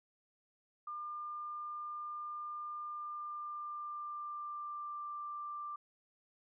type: tone with pitch glide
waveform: sine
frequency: 1200 to 1182.1 Hz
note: D6 to D6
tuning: +37 to +11 cents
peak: -40 dBFS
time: 0.87-5.76 s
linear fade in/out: 5 ms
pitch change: -26 cents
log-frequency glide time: 2.87-5.07 s
effects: none